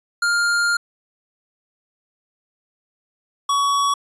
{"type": "tone pair in turn", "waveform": "square", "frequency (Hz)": [1405, 1125.1], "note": ["F6", "C#6"], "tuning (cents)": [10, 25], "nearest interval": "major third", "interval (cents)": 385, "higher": "first", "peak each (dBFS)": -17, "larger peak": "neither", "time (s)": [[0.22, 0.77], [3.49, 3.94]], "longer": "first", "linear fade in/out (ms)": 5, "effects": ["resampled to 22050 Hz"]}